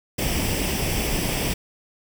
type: noise with comb filter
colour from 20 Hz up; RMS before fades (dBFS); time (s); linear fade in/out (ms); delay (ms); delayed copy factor
pink; -24; 0.18-1.54; 10; 0.37; +0.6
effects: none